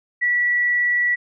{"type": "tone", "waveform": "sine", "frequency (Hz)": 1947, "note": "B6", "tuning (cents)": -25, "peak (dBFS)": -16, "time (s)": [0.21, 1.16], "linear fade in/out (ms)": 20, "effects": []}